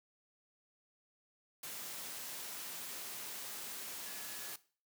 sine tone in noise, 1701 Hz, G#6, 41 cents sharp, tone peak -55 dBFS, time 4.06-4.54 s, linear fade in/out 5 ms, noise white, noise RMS -45 dBFS, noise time 1.63-4.56 s, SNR -13 dB, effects noise-tail reverb RT60 0.4 s tail -18 dB re dry + high-pass 150 Hz 12 dB/octave

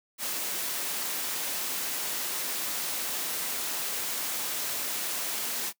white noise, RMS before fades -32 dBFS, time 0.18-5.73 s, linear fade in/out 50 ms, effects noise-tail reverb RT60 0.1 s tail -21 dB re dry + high-pass 200 Hz 12 dB/octave

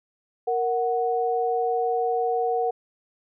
sine tone pair together, 466 / 740 Hz, A#4 / F#5, -1 / 0 cents, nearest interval minor sixth, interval 801 cents, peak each -24 dBFS, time 0.47-2.71 s, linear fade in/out 10 ms, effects none

